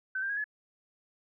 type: tone with pitch steps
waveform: sine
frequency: 1529 / 1585.7 / 1644.4 / 1705.4 Hz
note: G6 / G6 / G#6 / G#6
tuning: -44 / +19 / -18 / +45 cents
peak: -30 dBFS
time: 0.15-0.442 s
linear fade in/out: 5 ms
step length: 73 ms
effects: none